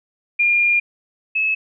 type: tone pair in turn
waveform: sine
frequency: 2410 / 2592 Hz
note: D7 / E7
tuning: +44 / -30 cents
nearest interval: minor second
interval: 126 cents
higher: second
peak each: -13 / -16 dBFS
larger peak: first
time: 0.39-0.8 / 1.35-1.55 s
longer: first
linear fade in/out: 10 ms
effects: none